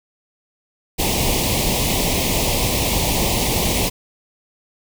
pink band-stop noise, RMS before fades -19 dBFS, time 0.98-3.9 s, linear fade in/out 20 ms, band 1000 to 2100 Hz, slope 48 dB/octave, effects none

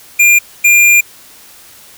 square tone pair in turn, 2400 / 2400 Hz, D7 / D7, +37 / +37 cents, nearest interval unison, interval 0 cents, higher neither, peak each -5 / -5 dBFS, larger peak neither, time 0.19-0.39 / 0.64-1.01 s, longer second, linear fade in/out 10 ms, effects white hiss -39 dBFS RMS until 1.97 s

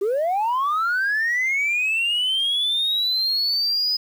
sine linear sweep, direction up, 376.5 to 5030 Hz, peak -17 dBFS, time 0.01-3.97 s, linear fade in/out 10 ms, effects tanh soft clip ceiling -17 dBFS + 8-bit

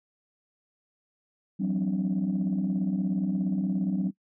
sine tone cluster, 173.4 / 190.4 / 259.7 / 294.8 Hz, F3 / F#3 / C4 / D4, -12 / +50 / -13 / +7 cents, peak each -32 / -25 / -33 / -33 dBFS, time 1.59-4.11 s, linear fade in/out 20 ms, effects noise-tail reverb RT60 0.1 s tail -20 dB re dry + tanh soft clip ceiling -19 dBFS

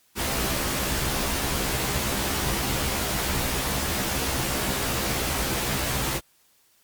pink noise with comb filter, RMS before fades -26 dBFS, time 0.15-6.21 s, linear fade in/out 50 ms, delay 15 ms, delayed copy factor +1, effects white hiss -62 dBFS RMS until 6.83 s + MP3 96 kbps

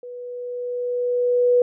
sine tone with level ramp, 490.4 Hz, B4, 12 cents flat, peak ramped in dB -33 to -12 dBFS, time 0.03-1.62 s, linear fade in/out 2 ms, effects none

